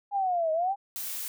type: linear two-way sweep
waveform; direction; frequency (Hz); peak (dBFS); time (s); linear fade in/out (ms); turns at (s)
sine; down then up; 821 to 622.3 to 816; -24; 0.11-0.76; 50; 0.52
type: noise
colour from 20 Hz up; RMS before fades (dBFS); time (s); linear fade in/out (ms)
blue; -35; 0.96-1.28; 0
effects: none